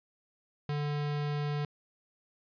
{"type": "tone", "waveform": "square", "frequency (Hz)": 146.83, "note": "D3", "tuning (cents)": 0, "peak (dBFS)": -31, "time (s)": [0.69, 1.65], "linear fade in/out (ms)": 2, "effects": ["resampled to 11025 Hz"]}